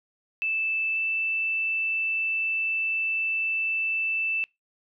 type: tone pair in turn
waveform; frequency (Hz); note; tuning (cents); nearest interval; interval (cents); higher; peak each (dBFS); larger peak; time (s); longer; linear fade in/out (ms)
sine; 2637 / 2648; E7 / E7; 0 / +7; unison; 7; second; -24; neither; 0.42-0.96 / 0.96-4.44; second; 0
effects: noise-tail reverb RT60 0.2 s tail -24 dB re dry